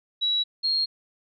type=tone pair in turn; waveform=sine; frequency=3900 / 4251 Hz; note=B7 / C8; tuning=-23 / +27 cents; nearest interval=minor second; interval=150 cents; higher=second; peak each=-21 dBFS; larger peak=neither; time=0.21-0.44 / 0.63-0.86 s; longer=neither; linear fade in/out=20 ms; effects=none